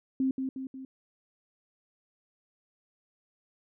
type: tone with echo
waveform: sine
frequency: 264 Hz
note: C4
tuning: 16 cents sharp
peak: -24 dBFS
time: 0.2-0.31 s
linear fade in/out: 2 ms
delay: 180 ms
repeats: 3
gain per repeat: -5 dB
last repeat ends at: 0.85 s
effects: none